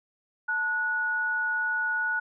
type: tone pair together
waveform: sine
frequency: 880 / 1462.8 Hz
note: A5 / F#6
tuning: 0 / -20 cents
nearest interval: major sixth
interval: 880 cents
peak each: -35 / -25 dBFS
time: 0.48-2.2 s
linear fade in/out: 10 ms
effects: none